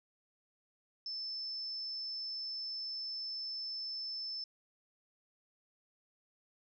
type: tone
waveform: sine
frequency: 5274 Hz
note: E8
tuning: in tune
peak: -38 dBFS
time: 1.06-4.44 s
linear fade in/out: 2 ms
effects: none